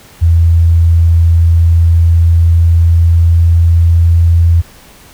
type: tone with pitch glide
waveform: sine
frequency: 83.5 to 84.23 Hz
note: E2 to E2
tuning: +23 to +38 cents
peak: -4 dBFS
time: 0.21-4.62 s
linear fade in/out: 20 ms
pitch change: +15 cents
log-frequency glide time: 1.11-4.36 s
effects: pink hiss -39 dBFS RMS until 5.13 s